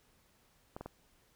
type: clicks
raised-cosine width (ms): 1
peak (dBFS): -28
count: 3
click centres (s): 0.765 / 0.81 / 0.86
effects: pink hiss -69 dBFS RMS until 1.35 s